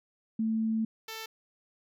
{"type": "tone pair in turn", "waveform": ["sine", "5% pulse"], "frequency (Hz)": [221.9, 443.8], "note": ["A3", "A4"], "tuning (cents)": [15, 15], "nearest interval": "octave", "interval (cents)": 1200, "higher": "second", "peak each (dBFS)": [-26, -27], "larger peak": "first", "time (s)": [[0.39, 0.85], [1.08, 1.26]], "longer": "first", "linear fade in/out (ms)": 5, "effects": []}